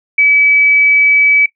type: tone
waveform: sine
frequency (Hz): 2290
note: D7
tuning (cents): -44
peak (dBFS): -6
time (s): 0.18-1.46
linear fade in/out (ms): 5
effects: noise-tail reverb RT60 0.1 s tail -17 dB re dry